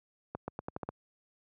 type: accelerating click train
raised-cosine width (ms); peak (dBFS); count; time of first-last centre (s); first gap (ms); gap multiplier
1; -22; 7; 0.35-0.89; 130; 0.85
effects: high-pass 80 Hz 12 dB/octave